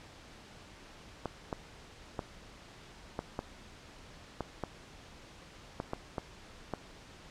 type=clicks; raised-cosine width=1 ms; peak=-20 dBFS; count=11; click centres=1.257 / 1.528 / 2.192 / 3.191 / 3.391 / 4.407 / 4.637 / 5.801 / 5.934 / 6.182 / 6.737 s; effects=pink hiss -53 dBFS RMS until 7.3 s + low-pass 6000 Hz 12 dB/octave